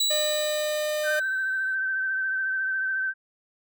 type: tone with exponential decay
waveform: 30% pulse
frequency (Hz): 3929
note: B7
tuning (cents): -10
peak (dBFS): -18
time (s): 0-1.75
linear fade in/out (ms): 5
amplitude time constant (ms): 380
type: tone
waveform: 45% pulse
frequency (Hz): 606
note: D#5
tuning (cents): -46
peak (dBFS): -25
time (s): 0.1-1.2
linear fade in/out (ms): 10
type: tone with vibrato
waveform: sine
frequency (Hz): 1546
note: G6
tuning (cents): -24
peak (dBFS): -24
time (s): 1.03-3.14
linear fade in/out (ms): 50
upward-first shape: triangle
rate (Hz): 14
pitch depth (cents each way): 31
effects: none